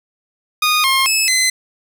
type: tone with pitch steps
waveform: 15% pulse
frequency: 1233 / 1068 / 2599 / 2042 Hz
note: D#6 / C6 / E7 / C7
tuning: -16 / +35 / -25 / -43 cents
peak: -6 dBFS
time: 0.62-1.5 s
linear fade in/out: 5 ms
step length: 220 ms
effects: none